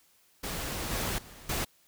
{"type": "noise with level steps", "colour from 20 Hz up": "pink", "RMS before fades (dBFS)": [-35, -32, -50, -31], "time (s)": [0.43, 1.65], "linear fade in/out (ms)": 10, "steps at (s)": [0.91, 1.18, 1.49], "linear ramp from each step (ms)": 5, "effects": ["white hiss -65 dBFS RMS until 1.87 s"]}